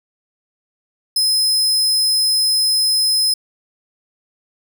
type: tone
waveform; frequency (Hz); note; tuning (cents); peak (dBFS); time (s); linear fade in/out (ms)
sawtooth; 5100; D#8; +42; -11; 1.16-3.34; 5
effects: none